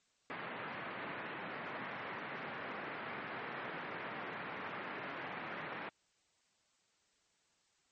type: band-pass noise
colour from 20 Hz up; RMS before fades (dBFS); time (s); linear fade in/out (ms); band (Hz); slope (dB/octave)
white; -44; 0.3-5.89; 0; 130 to 2100; 24
effects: white hiss -75 dBFS RMS until 7.91 s + MP3 32 kbps